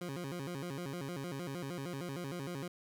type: tone with vibrato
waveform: 20% pulse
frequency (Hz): 155.56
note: D#3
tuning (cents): 0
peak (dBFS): -34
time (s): 0.01-2.68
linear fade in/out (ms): 5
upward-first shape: square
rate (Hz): 6.5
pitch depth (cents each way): 220
effects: none